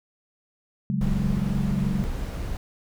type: chord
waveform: sine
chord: C# suspended fourth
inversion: none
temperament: equal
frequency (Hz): 138.59 / 185 / 207.7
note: C#3 / F#3 / G#3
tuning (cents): 0 / 0 / 0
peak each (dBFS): -27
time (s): 0.9-2.04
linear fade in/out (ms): 0
type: noise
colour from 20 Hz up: brown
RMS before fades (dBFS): -29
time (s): 1.01-2.57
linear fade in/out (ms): 2
effects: none